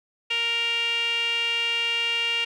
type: tone with band-pass filter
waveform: sawtooth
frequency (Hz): 466.2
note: A#4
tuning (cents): 0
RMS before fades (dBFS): -25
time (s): 0.3-2.45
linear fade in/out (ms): 10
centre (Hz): 2700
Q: 8.5
effects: none